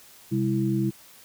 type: tone cluster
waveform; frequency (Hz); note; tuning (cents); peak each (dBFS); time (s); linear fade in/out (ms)
sine; 130.4 / 200.9 / 328.9; C3 / G3 / E4; -5 / +43 / -4; -26; 0.31-0.91; 20
effects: white hiss -51 dBFS RMS until 1.24 s